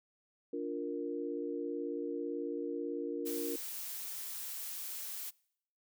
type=chord; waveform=sine; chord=Bb major; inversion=first; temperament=just; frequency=291.4 / 349.6 / 466.2 Hz; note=D4 / F4 / Bb4; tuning=-13 / +2 / 0 cents; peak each=-39 / -40 / -39 dBFS; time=0.53-3.56 s; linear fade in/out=5 ms
type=noise; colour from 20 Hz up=blue; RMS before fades=-42 dBFS; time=3.25-5.31 s; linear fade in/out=20 ms
effects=noise-tail reverb RT60 0.7 s tail -25 dB re dry